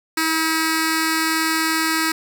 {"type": "tone with notch filter", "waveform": "10% pulse", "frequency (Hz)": 320.9, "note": "E4", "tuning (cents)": -46, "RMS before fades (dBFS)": -20, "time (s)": [0.17, 2.12], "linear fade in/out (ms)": 5, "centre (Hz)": 640, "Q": 0.53, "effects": []}